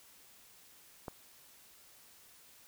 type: click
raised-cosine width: 1 ms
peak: -26 dBFS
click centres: 1.082 s
effects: white hiss -60 dBFS RMS until 2.67 s